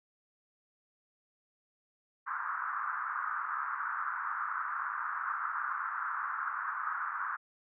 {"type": "band-pass noise", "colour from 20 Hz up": "pink", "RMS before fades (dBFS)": -36, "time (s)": [2.26, 7.37], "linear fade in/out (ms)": 20, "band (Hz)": [1100, 1500], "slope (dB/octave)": 48, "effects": []}